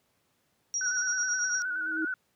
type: tone with tremolo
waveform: sine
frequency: 5690 Hz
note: F8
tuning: 31 cents sharp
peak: -26 dBFS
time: 0.74-1.62 s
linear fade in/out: 0 ms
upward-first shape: triangle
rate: 9 Hz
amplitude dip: 65%
type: tone with vibrato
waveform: sine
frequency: 1480 Hz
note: F#6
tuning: in tune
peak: -29 dBFS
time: 0.81-2.14 s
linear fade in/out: 2 ms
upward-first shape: square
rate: 9.5 Hz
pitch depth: 41 cents each way
type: tone with exponential growth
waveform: sine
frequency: 318.8 Hz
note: D#4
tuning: 42 cents sharp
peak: -27 dBFS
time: 1.64-2.05 s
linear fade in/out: 5 ms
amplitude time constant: 88 ms
effects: pink hiss -72 dBFS RMS until 2.35 s + high-pass 100 Hz 12 dB/octave